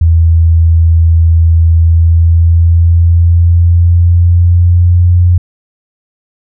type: tone with pitch glide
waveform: sine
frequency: 82.4 to 88.31 Hz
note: E2 to F2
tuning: 0 to +20 cents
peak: -3 dBFS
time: 0.01-5.38 s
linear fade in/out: 5 ms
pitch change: +120 cents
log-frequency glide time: 1.75-5.21 s
effects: none